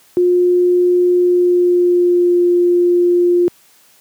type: tone with pitch glide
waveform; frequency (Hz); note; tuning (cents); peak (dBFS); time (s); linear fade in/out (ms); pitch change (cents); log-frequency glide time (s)
sine; 356.7 to 351.6; F4 to F4; +37 to +12; -9; 0.17-3.48; 0; -25; 1.14-2.4
effects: white hiss -50 dBFS RMS until 4 s + high-pass 100 Hz 12 dB/octave